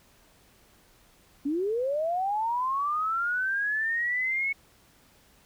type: linear sweep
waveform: sine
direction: up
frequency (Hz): 269.7 to 2217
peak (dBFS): -25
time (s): 1.45-4.53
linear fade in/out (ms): 10
effects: pink hiss -60 dBFS RMS until 5.45 s